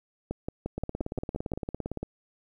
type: two click trains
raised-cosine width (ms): 2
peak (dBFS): -18 / -19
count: 8 / 23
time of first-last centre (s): 0.31-1.536 / 0.78-2.03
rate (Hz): 5.71 / 17.6
effects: 10-bit